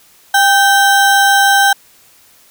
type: ring-modulated tone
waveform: square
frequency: 1174.7 Hz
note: D6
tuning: in tune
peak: -5 dBFS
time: 0.34-1.73 s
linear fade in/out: 5 ms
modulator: 377 Hz
effects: white hiss -47 dBFS RMS until 2.5 s